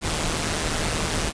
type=noise with amplitude modulation; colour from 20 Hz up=pink; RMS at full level=-22 dBFS; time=0.01-1.33 s; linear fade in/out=50 ms; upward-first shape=sine; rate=157 Hz; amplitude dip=65%; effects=resampled to 22050 Hz